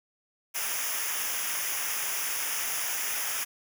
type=noise with comb filter; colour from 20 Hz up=white; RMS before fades=-31 dBFS; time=0.54-3.45 s; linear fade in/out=20 ms; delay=0.24 ms; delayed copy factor=-0.85; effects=none